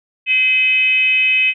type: tone with frequency modulation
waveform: sine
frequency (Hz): 2544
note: D#7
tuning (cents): +38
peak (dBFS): -11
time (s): 0.26-1.54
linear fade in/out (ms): 50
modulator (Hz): 490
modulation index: 0.53
effects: none